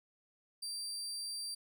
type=tone; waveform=30% pulse; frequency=4699 Hz; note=D8; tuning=in tune; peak=-36 dBFS; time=0.62-1.55 s; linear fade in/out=10 ms; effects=none